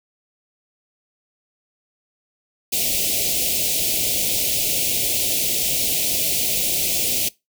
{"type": "band-stop noise", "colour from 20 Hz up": "white", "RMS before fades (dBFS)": -21, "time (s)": [2.72, 7.29], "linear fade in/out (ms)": 10, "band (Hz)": [700, 2300], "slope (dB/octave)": 48, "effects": ["noise-tail reverb RT60 0.2 s tail -21 dB re dry"]}